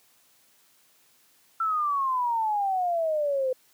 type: exponential sweep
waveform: sine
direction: down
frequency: 1347 to 507 Hz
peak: -23 dBFS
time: 1.6-3.53 s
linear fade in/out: 5 ms
effects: white hiss -62 dBFS RMS until 3.73 s + high-pass 100 Hz 12 dB/octave